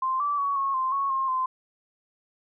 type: tone with pitch steps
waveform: sine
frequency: 1046 / 1160 / 1123 / 1095 / 1044 / 1105 / 1067 / 1035 Hz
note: C6 / D6 / C#6 / C#6 / C6 / C#6 / C6 / C6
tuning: -1 / -22 / +22 / -22 / -4 / -6 / +34 / -19 cents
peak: -23 dBFS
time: 0.02-1.46 s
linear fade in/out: 5 ms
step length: 180 ms
effects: none